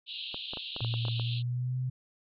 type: band-pass noise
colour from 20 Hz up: white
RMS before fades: -40 dBFS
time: 0.06-1.43 s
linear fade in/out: 50 ms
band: 2700 to 4100 Hz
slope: 96 dB/octave
type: clicks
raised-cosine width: 1 ms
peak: -26 dBFS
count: 10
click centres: 0.344 / 0.535 / 0.572 / 0.764 / 0.806 / 0.847 / 0.94 / 1.052 / 1.083 / 1.197 s
type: tone with pitch glide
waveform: sine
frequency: 116.54 to 127.82 Hz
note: A#2 to C3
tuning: 0 to -40 cents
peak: -29 dBFS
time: 0.81-1.9 s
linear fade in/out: 10 ms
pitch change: +160 cents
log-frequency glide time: 1.17-1.78 s
effects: none